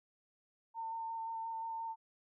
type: tone with vibrato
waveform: sine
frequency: 905 Hz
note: A5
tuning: 48 cents sharp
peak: -38 dBFS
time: 0.74-1.96 s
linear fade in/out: 50 ms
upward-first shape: square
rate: 5.7 Hz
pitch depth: 11 cents each way
effects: none